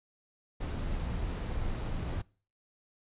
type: noise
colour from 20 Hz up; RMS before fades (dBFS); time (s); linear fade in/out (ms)
brown; -34; 0.6-2.22; 10
effects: noise-tail reverb RT60 0.4 s tail -23 dB re dry + resampled to 8000 Hz